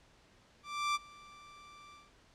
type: tone with ADSR envelope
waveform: sawtooth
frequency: 1174.7 Hz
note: D6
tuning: in tune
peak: -25 dBFS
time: 0.63-2.12 s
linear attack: 320 ms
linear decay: 28 ms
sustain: -24 dB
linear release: 190 ms
effects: pink hiss -64 dBFS RMS until 2.34 s + low-pass 6000 Hz 12 dB/octave